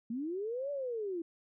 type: linear two-way sweep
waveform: sine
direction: up then down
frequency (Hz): 218.9 to 582 to 323.5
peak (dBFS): -34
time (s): 0.1-1.22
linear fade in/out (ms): 5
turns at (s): 0.71
effects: none